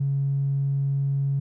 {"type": "tone with tanh clipping", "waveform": "triangle", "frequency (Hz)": 138.59, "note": "C#3", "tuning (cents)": 0, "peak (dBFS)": -21, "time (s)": [0, 1.4], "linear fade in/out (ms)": 10, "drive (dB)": 4, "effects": []}